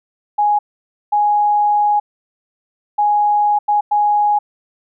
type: tone bursts at uneven times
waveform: sine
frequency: 831 Hz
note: G#5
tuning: 1 cent sharp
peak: -11 dBFS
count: 5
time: 0.38-0.59 / 1.12-2 / 2.98-3.59 / 3.68-3.81 / 3.91-4.39 s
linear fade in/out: 10 ms
effects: none